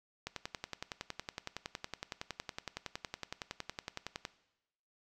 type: click train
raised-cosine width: 0.2 ms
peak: -21 dBFS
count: 44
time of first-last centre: 0.27-4.251 s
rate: 10.8 Hz
effects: noise-tail reverb RT60 0.9 s tail -17 dB re dry